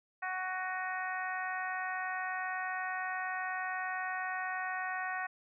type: harmonic tone with a mistuned harmonic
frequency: 371.6 Hz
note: F#4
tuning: 7 cents sharp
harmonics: 2 / 3 / 4 / 5 / 6 / 7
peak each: -39 / -42 / -40 / -39 / -52 / -49 dBFS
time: 0.22-5.27 s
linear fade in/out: 10 ms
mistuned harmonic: 7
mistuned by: -48 cents
effects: none